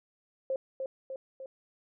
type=tone with echo; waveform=sine; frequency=531 Hz; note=C5; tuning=25 cents sharp; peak=-28 dBFS; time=0.5-0.56 s; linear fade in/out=2 ms; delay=300 ms; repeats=3; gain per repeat=-4 dB; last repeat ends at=1.46 s; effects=none